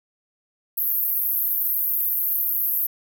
pink band-pass noise, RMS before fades -23 dBFS, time 0.77-2.87 s, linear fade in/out 10 ms, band 12000 to 16000 Hz, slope 96 dB/octave, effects none

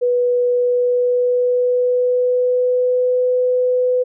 sine tone with pitch glide, 490.4 to 501 Hz, B4 to B4, -12 to +25 cents, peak -13 dBFS, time 0.01-4.04 s, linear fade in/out 20 ms, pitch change +37 cents, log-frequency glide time 0.48-3.24 s, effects none

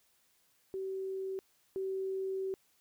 sine tone pair in turn, 382.8 / 382.8 Hz, G4 / G4, -41 / -41 cents, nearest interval unison, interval 0 cents, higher neither, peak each -35 / -33 dBFS, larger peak second, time 0.74-1.39 / 1.76-2.54 s, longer second, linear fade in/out 0 ms, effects white hiss -71 dBFS RMS until 2.8 s

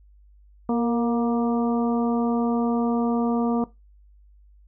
harmonic tone with a mistuned harmonic, 236.4 Hz, A#3, 24 cents sharp, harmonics 1 / 2 / 3 / 4 / 5, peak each -21 / -27 / -31 / -33 / -35 dBFS, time 0.69-3.64 s, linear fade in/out 2 ms, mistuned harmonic 2, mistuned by -30 cents, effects noise-tail reverb RT60 0.2 s tail -18 dB re dry + added 50 Hz sine -50 dBFS peak until 4.67 s

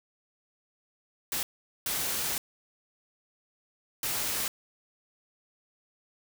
white noise bursts at uneven times, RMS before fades -31 dBFS, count 3, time 1.32-1.43 / 1.86-2.38 / 4.03-4.48 s, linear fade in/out 2 ms, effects none

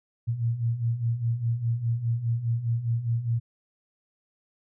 sine beating tone pair, 113.5 / 118.4 Hz, A#2 / A#2, -46 / +27 cents, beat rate 4.9 Hz, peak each -30 / -25 dBFS, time 0.27-3.4 s, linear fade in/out 20 ms, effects none

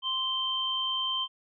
sine tone pair together, 1043 / 3125 Hz, C6 / G7, -6 / -6 cents, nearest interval octave + perfect fifth, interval 1900 cents, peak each -34 / -28 dBFS, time 0.02-1.28 s, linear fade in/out 50 ms, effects none

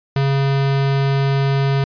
square tone, 137.6 Hz, C#3, 12 cents flat, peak -15 dBFS, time 0.16-1.84 s, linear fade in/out 2 ms, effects resampled to 11025 Hz

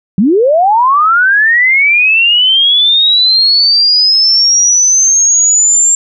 sine linear sweep, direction up, 171.3 to 7420 Hz, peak -5 dBFS, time 0.18-5.95 s, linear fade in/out 2 ms, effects none

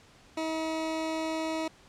20% pulse tone, 319.5 Hz, D#4, 46 cents sharp, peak -25 dBFS, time 0.37-1.68 s, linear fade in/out 5 ms, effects pink hiss -57 dBFS RMS until 1.88 s + low-pass 7000 Hz 12 dB/octave

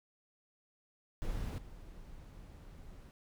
brown noise with level steps, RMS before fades -38 / -51 dBFS, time 1.22-3.11 s, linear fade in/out 0 ms, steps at 1.58 s, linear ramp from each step 2 ms, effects none

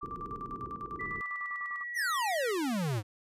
sine tone with tremolo, 1174.7 Hz, D6, in tune, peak -36 dBFS, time 0.01-1.84 s, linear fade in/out 20 ms, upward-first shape square, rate 10 Hz, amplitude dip 70%
white low-pass noise, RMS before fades -45 dBFS, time 0.03-1.21 s, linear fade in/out 0 ms, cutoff 460 Hz, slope 96 dB/octave
sine tone with pitch glide, 1975.5 to 1912.6 Hz, B6 to A#6, 0 to +44 cents, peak -36 dBFS, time 0.99-2.52 s, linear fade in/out 10 ms, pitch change -56 cents, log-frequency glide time 1.23-2.16 s
square exponential sweep, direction down, 2096 to 98 Hz, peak -30 dBFS, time 1.94-3.03 s, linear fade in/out 50 ms
effects resampled to 32000 Hz

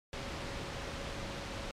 sine tone in noise, 554.4 Hz, C#5, in tune, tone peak -49 dBFS, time 0.13-1.71 s, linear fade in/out 0 ms, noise pink, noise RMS -40 dBFS, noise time 0.13-1.71 s, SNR -12 dB, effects low-pass 5000 Hz 12 dB/octave + MP3 96 kbps

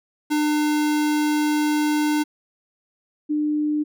square / sine tone pair in turn, 300 / 300 Hz, D4 / D4, +37 / +37 cents, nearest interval unison, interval 0 cents, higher neither, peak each -19 dBFS, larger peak neither, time 0.3-2.24 / 3.29-3.84 s, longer first, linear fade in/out 20 ms, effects none

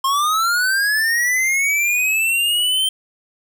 square linear sweep, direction up, 1058 to 3136 Hz, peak -16 dBFS, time 0.04-2.89 s, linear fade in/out 5 ms, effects none

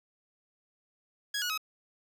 15% pulse tone with pitch steps, 1661.2 / 1454.5 / 1273.6 Hz, G#6 / F#6 / D#6, 0 / -30 / +40 cents, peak -24 dBFS, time 1.34-1.577 s, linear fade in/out 5 ms, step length 79 ms, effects none

